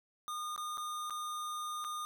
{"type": "tone with dropouts", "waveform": "square", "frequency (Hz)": 1220, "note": "D#6", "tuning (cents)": -34, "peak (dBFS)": -38, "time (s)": [0.28, 2.05], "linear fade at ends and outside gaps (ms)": 0, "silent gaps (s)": [[0.562, 0.578], [0.773, 0.78], [1.098, 1.106], [1.842, 1.847]], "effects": []}